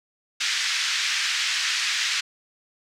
pink band-pass noise, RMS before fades -25 dBFS, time 0.4-2.21 s, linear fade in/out 10 ms, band 1700 to 6300 Hz, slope 24 dB/octave, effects none

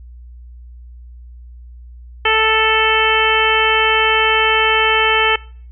harmonic tone, 440 Hz, A4, in tune, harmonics 1 / 2 / 3 / 4 / 5 / 6 / 7, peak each -19 / -19 / -19 / -19 / -19 / -19 / -19 dBFS, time 2.25-5.36 s, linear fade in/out 5 ms, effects noise-tail reverb RT60 0.5 s tail -23 dB re dry + added 60 Hz sine -34 dBFS peak until 5.71 s

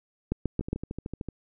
two click trains, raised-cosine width 3 ms, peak -21 / -13 dBFS, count 10 / 4, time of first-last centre 0.61-1.287 / 0.32-0.73 s, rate 13.3 / 7.31 Hz, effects none

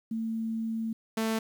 sine / sawtooth tone pair in turn, 224.4 / 222.3 Hz, A3 / A3, +34 / +18 cents, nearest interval unison, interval 16 cents, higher first, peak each -29 / -23 dBFS, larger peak second, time 0.11-0.93 / 1.17-1.39 s, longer first, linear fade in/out 5 ms, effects 10-bit

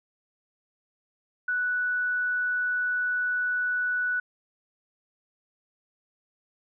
sine tone, 1480 Hz, F#6, in tune, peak -24 dBFS, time 1.48-4.2 s, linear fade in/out 5 ms, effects none

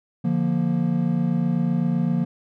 triangle chord, Bb major, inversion first, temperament equal with one note detuned, 146.83 / 174.61 / 234.3 Hz, D3 / F3 / Bb3, 0 / 0 / +9 cents, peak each -24 / -20 / -22 dBFS, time 0.24-2.25 s, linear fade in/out 10 ms, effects none

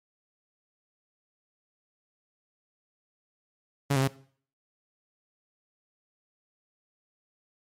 sawtooth tone with pitch steps, 140.6 / 132.9 / 135.8 Hz, C#3 / C3 / C#3, +25 / +27 / -35 cents, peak -18 dBFS, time 3.9-4.08 s, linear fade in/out 10 ms, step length 60 ms, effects noise-tail reverb RT60 0.5 s tail -19 dB re dry + MP3 64 kbps

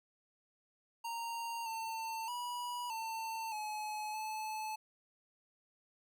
square tone with pitch steps, 927 / 899 / 973 / 897 / 852 / 866 Hz, A#5 / A5 / B5 / A5 / G#5 / A5, -10 / +37 / -26 / +33 / +44 / -28 cents, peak -39 dBFS, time 1.04-4.76 s, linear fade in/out 10 ms, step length 620 ms, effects none

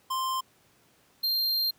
square tone pair in turn, 1046.5 / 4186 Hz, C6 / C8, 0 / 0 cents, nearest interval 2 octaves, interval 2400 cents, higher second, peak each -28 / -25 dBFS, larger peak second, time 0.1-0.41 / 1.23-1.71 s, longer second, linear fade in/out 10 ms, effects pink hiss -63 dBFS RMS until 1.78 s + high-pass 100 Hz 12 dB/octave

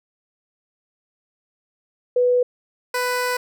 sine / 15% pulse tone pair in turn, 493.9 / 496.7 Hz, B4 / B4, 0 / +10 cents, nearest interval unison, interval 10 cents, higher second, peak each -14 dBFS, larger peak neither, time 2.16-2.43 / 2.94-3.37 s, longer second, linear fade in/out 5 ms, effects none

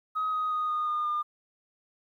sine tone with pitch steps, 1264 / 1252.4 / 1240.9 / 1229.4 / 1218.1 / 1206.9 Hz, D#6 / D#6 / D#6 / D#6 / D#6 / D6, +27 / +11 / -5 / -21 / -37 / +47 cents, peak -25 dBFS, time 0.15-1.23 s, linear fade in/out 20 ms, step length 180 ms, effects tanh soft clip ceiling -23 dBFS + 11-bit

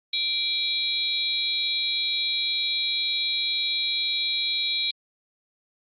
sine tone cluster, 2356 / 3374 / 3824 / 4132 Hz, D7 / G#7 / A#7 / C8, +5 / +27 / +43 / -22 cents, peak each -32 / -31 / -27 / -28 dBFS, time 0.13-4.91 s, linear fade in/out 5 ms, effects Opus 24 kbps

